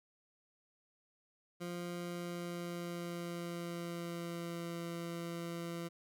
20% pulse tone with pitch glide, 174.61 to 169.74 Hz, F3 to F3, 0 to -49 cents, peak -35 dBFS, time 1.6-5.89 s, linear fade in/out 20 ms, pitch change -49 cents, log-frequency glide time 1.97-4.78 s, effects none

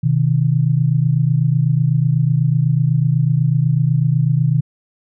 sine tone pair together, 127.51 / 155.56 Hz, C3 / D#3, -44 / 0 cents, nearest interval minor third, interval 344 cents, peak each -15 dBFS, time 0.03-4.61 s, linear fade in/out 10 ms, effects none

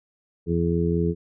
harmonic tone, 84.7 Hz, E2, 48 cents sharp, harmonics 1 / 2 / 3 / 4 / 5, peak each -27 / -23 / -32 / -28 / -26 dBFS, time 0.46-1.15 s, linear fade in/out 50 ms, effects none

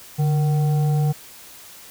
sine tone with frequency modulation, 146.7 Hz, D3, 2 cents flat, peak -16 dBFS, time 0.18-1.13 s, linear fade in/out 20 ms, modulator 614 Hz, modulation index 0.32, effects white hiss -43 dBFS RMS until 1.9 s

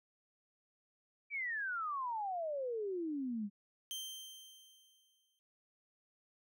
sine exponential sweep, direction down, 2349 to 196 Hz, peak -36 dBFS, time 1.3-3.5 s, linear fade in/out 50 ms
sawtooth tone with exponential decay, 3136 Hz, G7, in tune, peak -36 dBFS, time 3.91-5.39 s, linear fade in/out 0 ms, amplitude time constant 320 ms
effects none

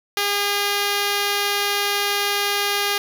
5% pulse tone, 406.2 Hz, G#4, 38 cents flat, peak -8 dBFS, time 0.17-2.98 s, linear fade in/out 2 ms, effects none

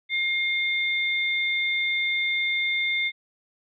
sine tone pair together, 2129 / 3584 Hz, C7 / A7, +30 / +31 cents, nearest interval major sixth, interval 901 cents, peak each -23 / -29 dBFS, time 0.09-3.12 s, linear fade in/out 50 ms, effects none

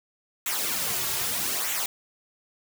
white noise with flanger, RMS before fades -28 dBFS, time 0.46-1.86 s, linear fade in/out 2 ms, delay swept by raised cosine 0.2 to 4 ms, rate 0.8 Hz, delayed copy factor -0.7, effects none

